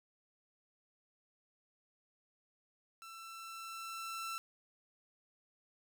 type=tone with level ramp; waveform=sawtooth; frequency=1338 Hz; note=E6; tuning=25 cents sharp; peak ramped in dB=-46 to -35 dBFS; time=3.02-4.38 s; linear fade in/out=0 ms; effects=none